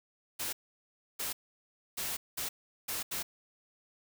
white noise bursts at uneven times, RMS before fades -36 dBFS, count 6, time 0.39-0.53 / 1.19-1.33 / 1.97-2.17 / 2.37-2.49 / 2.88-3.03 / 3.11-3.23 s, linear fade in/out 10 ms, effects none

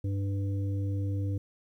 harmonic tone, 98.8 Hz, G2, 14 cents sharp, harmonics 1 / 3 / 5, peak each -28 / -38 / -45 dBFS, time 0.04-1.38 s, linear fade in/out 5 ms, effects 11-bit

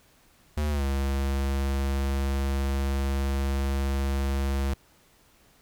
square tone with pitch glide, 74.6 to 68.41 Hz, D2 to C#2, +28 to -22 cents, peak -25 dBFS, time 0.57-4.74 s, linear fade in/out 5 ms, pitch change -150 cents, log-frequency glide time 0.7-0.84 s, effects pink hiss -60 dBFS RMS until 5.61 s

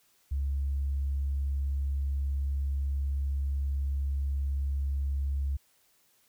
sine tone, 69.3 Hz, C#2, in tune, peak -26 dBFS, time 0.31-5.57 s, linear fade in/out 10 ms, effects tanh soft clip ceiling -23 dBFS + white hiss -67 dBFS RMS until 6.28 s

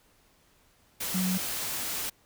sine tone in noise, 185 Hz, F#3, in tune, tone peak -26 dBFS, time 1.14-1.38 s, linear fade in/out 10 ms, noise white, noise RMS -33 dBFS, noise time 1-2.1 s, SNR +4 dB, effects pink hiss -64 dBFS RMS until 2.25 s

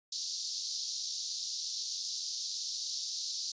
pink band-pass noise, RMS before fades -38 dBFS, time 0.12-3.52 s, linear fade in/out 5 ms, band 4100 to 6300 Hz, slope 48 dB/octave, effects resampled to 16000 Hz

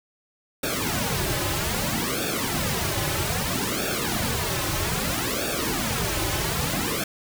pink noise with flanger, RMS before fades -26 dBFS, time 0.63-7.04 s, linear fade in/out 5 ms, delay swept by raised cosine 0.98 to 4.38 ms, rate 0.62 Hz, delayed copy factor -1, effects none

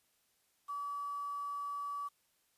sine tone with quantisation, 1146 Hz, D6, 43 cents flat, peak -37 dBFS, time 0.68-2.09 s, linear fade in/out 20 ms, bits 10, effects white hiss -75 dBFS RMS until 2.57 s + resampled to 32000 Hz

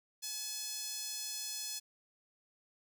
sawtooth tone with high-pass filter, 854 Hz, G#5, 48 cents sharp, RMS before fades -41 dBFS, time 0.22-1.8 s, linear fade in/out 20 ms, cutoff 5200 Hz, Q 1.6, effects none

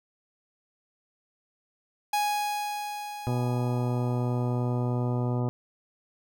45% pulse tone with exponential decay, 830.6 Hz, G#5, in tune, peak -23 dBFS, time 2.13-5.4 s, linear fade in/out 5 ms, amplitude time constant 710 ms
harmonic tone, 122.9 Hz, B2, 8 cents flat, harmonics 1 / 2 / 3 / 4 / 5 / 6 / 7 / 8 / 10, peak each -26 / -32 / -36 / -38 / -40 / -42 / -43 / -44 / -46 dBFS, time 3.27-5.49 s, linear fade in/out 0 ms
effects none

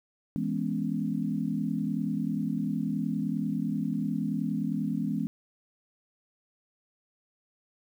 sine chord, C# minor seventh, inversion first, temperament equal, 164.81 / 207.7 / 246.9 / 277.2 Hz, E3 / G#3 / B3 / C#4, 0 / 0 / 0 / 0 cents, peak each -33 / -31 / -33 / -34 dBFS, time 0.36-5.27 s, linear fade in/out 0 ms, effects 10-bit

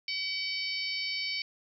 harmonic tone, 760 Hz, F#5, 46 cents sharp, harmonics 3 / 4 / 5 / 6 / 7, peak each -35 / -41 / -44 / -35 / -39 dBFS, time 0.08-1.42 s, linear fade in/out 2 ms, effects 11-bit

